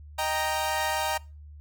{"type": "chord", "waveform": "sawtooth", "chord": "Eb major", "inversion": "none", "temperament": "equal", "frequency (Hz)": [622.3, 784, 932.3], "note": ["Eb5", "G5", "Bb5"], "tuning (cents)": [0, 0, 0], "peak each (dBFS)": [-28, -27, -25], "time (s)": [0.18, 1.18], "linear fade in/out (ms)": 10, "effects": ["noise-tail reverb RT60 0.3 s tail -22 dB re dry", "added 74 Hz sine -43 dBFS peak until 1.6 s"]}